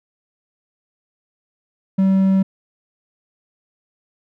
triangle tone, 191.9 Hz, G3, 37 cents flat, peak -10 dBFS, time 1.98-2.43 s, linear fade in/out 10 ms, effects none

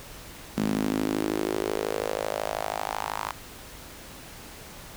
sawtooth tone with high-pass filter sweep, 52.8 Hz, G#1, 29 cents sharp, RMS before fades -29 dBFS, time 0.57-3.31 s, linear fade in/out 0 ms, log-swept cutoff 210 to 1000 Hz, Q 3.6, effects pink hiss -44 dBFS RMS until 4.96 s

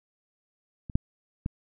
clicks, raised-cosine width 5 ms, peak -26 / -9 / -17 dBFS, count 3, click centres 0.898 / 0.955 / 1.461 s, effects none

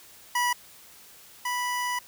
25% pulse tone pair in turn, 976 / 984.5 Hz, B5 / B5, -21 / -6 cents, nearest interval unison, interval 15 cents, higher second, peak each -19 / -23 dBFS, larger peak first, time 0.35-0.53 / 1.45-1.99 s, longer second, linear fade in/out 5 ms, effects white hiss -51 dBFS RMS until 2.07 s

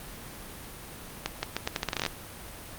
accelerating click train, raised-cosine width 0.2 ms, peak -10 dBFS, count 14, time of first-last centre 1.26-2.063 s, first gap 170 ms, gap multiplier 0.8, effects pink hiss -43 dBFS RMS until 2.78 s + Opus 32 kbps

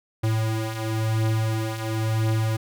square beating tone pair, 110 / 110.97 Hz, A2 / A2, 0 / +15 cents, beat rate 0.97 Hz, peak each -29 / -24 dBFS, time 0.23-2.57 s, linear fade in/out 10 ms, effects none

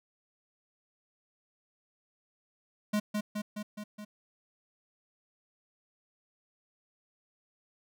square tone with echo, 209.7 Hz, G#3, 17 cents sharp, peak -27 dBFS, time 2.93-3 s, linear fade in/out 10 ms, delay 210 ms, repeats 5, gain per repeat -3 dB, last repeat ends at 4.05 s, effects none

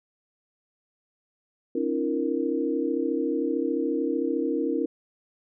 sine tone cluster, 270.1 / 305.3 / 338.9 / 465.7 Hz, C#4 / D#4 / E4 / A#4, -45 / -33 / +48 / -2 cents, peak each -29 dBFS, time 1.75-4.86 s, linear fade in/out 5 ms, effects none

